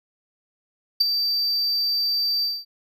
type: tone with ADSR envelope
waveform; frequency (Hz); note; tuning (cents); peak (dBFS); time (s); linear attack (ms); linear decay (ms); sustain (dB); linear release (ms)
triangle; 4656; D8; -16; -11; 1-2.65; 10; 17; -8; 220
effects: none